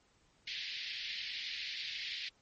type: band-pass noise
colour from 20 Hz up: white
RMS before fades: -42 dBFS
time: 0.47-2.29 s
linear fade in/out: 5 ms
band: 1900 to 4700 Hz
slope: 48 dB/octave
effects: pink hiss -70 dBFS RMS until 2.41 s + MP3 32 kbps